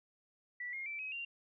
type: tone with pitch steps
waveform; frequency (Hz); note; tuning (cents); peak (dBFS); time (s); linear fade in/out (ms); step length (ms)
sine; 1960 / 2137 / 2331 / 2542 / 2772; B6 / C7 / D7 / D#7 / F7; -14 / +36 / -14 / +36 / -14; -39; 0.6-1.25; 5; 130
effects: none